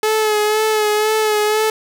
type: tone with vibrato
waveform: sawtooth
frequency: 428.5 Hz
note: A4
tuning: 46 cents flat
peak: -10 dBFS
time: 0.03-1.7 s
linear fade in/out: 2 ms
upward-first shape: sine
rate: 2 Hz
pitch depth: 32 cents each way
effects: none